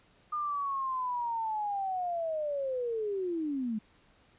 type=linear sweep; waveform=sine; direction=down; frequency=1218 to 207.7 Hz; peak=-30 dBFS; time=0.32-3.79 s; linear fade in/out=10 ms; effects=pink hiss -64 dBFS RMS until 4.38 s + resampled to 8000 Hz